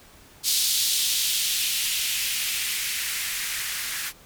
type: noise with band-pass filter sweep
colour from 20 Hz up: violet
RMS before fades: -26 dBFS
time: 0.43-4.13 s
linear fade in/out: 50 ms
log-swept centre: 4100 to 1600 Hz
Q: 1.8
effects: pink hiss -51 dBFS RMS until 4.25 s